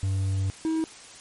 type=tone pair in turn; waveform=triangle; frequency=96.5 / 320.4 Hz; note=G2 / E4; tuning=-27 / -49 cents; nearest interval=octave + major sixth; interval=2078 cents; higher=second; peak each=-21 dBFS; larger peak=neither; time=0.03-0.5 / 0.65-0.84 s; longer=first; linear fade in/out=0 ms; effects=white hiss -46 dBFS RMS until 1.2 s + MP3 48 kbps